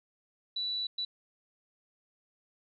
sine tone bursts at uneven times, 3951 Hz, B7, in tune, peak -31 dBFS, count 2, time 0.56-0.87 / 0.98-1.05 s, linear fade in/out 5 ms, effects none

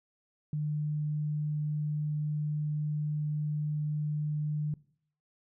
sine tone, 150.3 Hz, D3, 40 cents sharp, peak -29 dBFS, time 0.53-4.74 s, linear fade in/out 2 ms, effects noise-tail reverb RT60 0.6 s tail -21 dB re dry

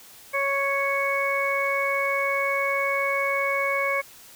harmonic tone, 554.4 Hz, C#5, in tune, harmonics 1 / 2 / 3 / 4, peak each -27 / -28 / -33 / -25 dBFS, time 0.33-4.02 s, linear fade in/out 20 ms, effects white hiss -48 dBFS RMS until 4.35 s

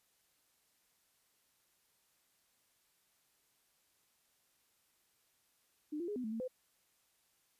sine tone with pitch steps, 301.1 / 344.5 / 414.9 / 251.2 / 218.5 / 225 / 510 Hz, D4 / F4 / G#4 / B3 / A3 / A3 / C5, +43 / -24 / -2 / +30 / -12 / +39 / -44 cents, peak -37 dBFS, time 5.92-6.48 s, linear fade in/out 10 ms, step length 80 ms, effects white hiss -75 dBFS RMS until 7.59 s + resampled to 32000 Hz

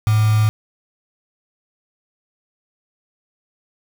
sine tone with quantisation, 108 Hz, A2, 32 cents flat, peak -12 dBFS, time 0.07-0.49 s, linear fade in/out 0 ms, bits 4, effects none

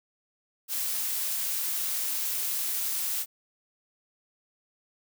blue noise, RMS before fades -30 dBFS, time 0.68-3.26 s, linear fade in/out 50 ms, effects none

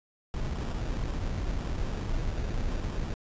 brown noise with sample-and-hold, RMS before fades -31 dBFS, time 0.34-3.14 s, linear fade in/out 0 ms, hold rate 2100 Hz, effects resampled to 16000 Hz

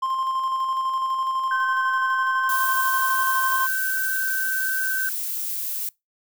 triangle tone with tremolo, 1053 Hz, C6, 11 cents sharp, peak -19 dBFS, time 0.02-3.67 s, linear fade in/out 10 ms, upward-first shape square, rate 12 Hz, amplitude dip 30%
sine tone with vibrato, 1540 Hz, G6, 31 cents flat, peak -23 dBFS, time 1.51-5.09 s, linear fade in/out 2 ms, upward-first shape sine, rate 19 Hz, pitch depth 11 cents each way
violet noise, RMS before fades -28 dBFS, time 2.49-5.89 s, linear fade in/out 2 ms
effects noise-tail reverb RT60 0.2 s tail -24 dB re dry

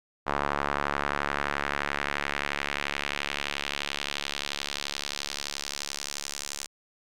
sawtooth tone with band-pass filter sweep, 71.5 Hz, D2, 46 cents flat, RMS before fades -32 dBFS, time 0.26-6.67 s, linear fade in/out 20 ms, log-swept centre 1100 to 6800 Hz, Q 1.5, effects none

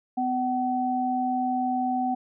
sine tone pair together, 252.5 / 756.6 Hz, B3 / F#5, +39 / +38 cents, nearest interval octave + perfect fifth, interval 1899 cents, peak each -27 / -25 dBFS, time 0.17-2.15 s, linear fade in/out 10 ms, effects none

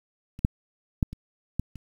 clicks, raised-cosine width 5 ms, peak -28 / -7 / -9 / -24 / -13 / -28 dBFS, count 6, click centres 0.391 / 0.449 / 1.028 / 1.13 / 1.596 / 1.757 s, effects 8-bit

